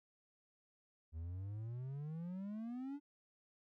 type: exponential sweep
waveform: triangle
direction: up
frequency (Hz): 77.78 to 293.7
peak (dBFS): -40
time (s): 1.12-3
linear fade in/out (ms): 50
effects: none